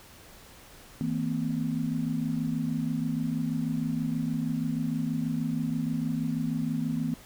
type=tone cluster; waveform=sine; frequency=160.6 / 228.7 / 255 Hz; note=E3 / A#3 / C4; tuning=-45 / -33 / -44 cents; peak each=-31 dBFS; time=1.01-7.14 s; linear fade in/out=0 ms; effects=pink hiss -51 dBFS RMS until 7.25 s